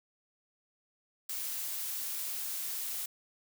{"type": "noise", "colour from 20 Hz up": "blue", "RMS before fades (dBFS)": -37, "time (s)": [1.29, 3.06], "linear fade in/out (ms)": 5, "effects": []}